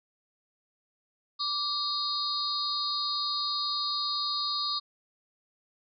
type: tone cluster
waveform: sine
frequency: 1169 / 3785 / 4247 / 4797 Hz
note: D6 / A#7 / C8 / D8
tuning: -8 / +26 / +25 / +36 cents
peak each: -35 / -34 / -32 / -34 dBFS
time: 1.39-4.8 s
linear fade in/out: 20 ms
effects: none